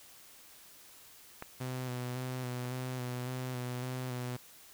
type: clicks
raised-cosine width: 0.5 ms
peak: -25 / -33 dBFS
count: 2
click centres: 1.424 / 2.653 s
type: tone with vibrato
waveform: sawtooth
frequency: 126.1 Hz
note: B2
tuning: 36 cents sharp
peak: -32 dBFS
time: 1.6-4.37 s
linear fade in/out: 10 ms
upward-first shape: square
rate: 1.8 Hz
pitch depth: 24 cents each way
effects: white hiss -56 dBFS RMS until 4.73 s

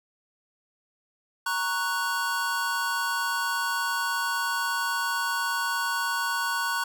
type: chord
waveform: square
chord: F# major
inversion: first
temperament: equal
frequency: 932.3 / 1108.7 / 1480 Hz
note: A#5 / C#6 / F#6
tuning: 0 / 0 / 0 cents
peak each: -32 / -32 / -29 dBFS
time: 1.46-6.84 s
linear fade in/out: 5 ms
effects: none

